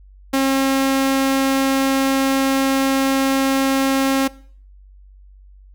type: tone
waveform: sawtooth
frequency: 269.6 Hz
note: C#4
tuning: 48 cents flat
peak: -11 dBFS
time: 0.33-4.28 s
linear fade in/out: 10 ms
effects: noise-tail reverb RT60 0.5 s tail -21 dB re dry + added 48 Hz sine -42 dBFS peak until 5.74 s